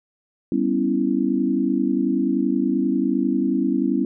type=chord; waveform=sine; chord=C# half-diminished seventh; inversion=second; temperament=equal; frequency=196 / 246.9 / 277.2 / 329.6 Hz; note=G3 / B3 / C#4 / E4; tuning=0 / 0 / 0 / 0 cents; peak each=-25 / -23 / -22 / -24 dBFS; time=0.52-4.05 s; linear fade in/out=2 ms; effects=none